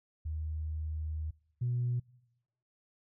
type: tone pair in turn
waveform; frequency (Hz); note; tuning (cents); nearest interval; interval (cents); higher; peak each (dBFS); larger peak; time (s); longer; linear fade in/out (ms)
sine; 77.9 / 122.03; D#2 / B2; +3 / -20; minor sixth; 777; second; -33 / -28; second; 0.25-1.31 / 1.61-2; first; 10
effects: noise-tail reverb RT60 1.0 s tail -25 dB re dry + tanh soft clip ceiling -25 dBFS